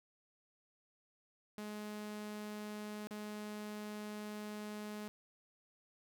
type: tone with dropouts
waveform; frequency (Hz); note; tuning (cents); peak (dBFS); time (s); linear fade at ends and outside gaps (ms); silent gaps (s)
sawtooth; 210.4; G#3; +23; -39; 1.58-5.08; 0; 3.071-3.109
effects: none